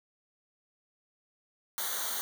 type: noise with comb filter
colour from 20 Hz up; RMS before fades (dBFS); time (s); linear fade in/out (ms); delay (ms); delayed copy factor
white; -34; 1.78-2.21; 0; 0.39; -0.9
effects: none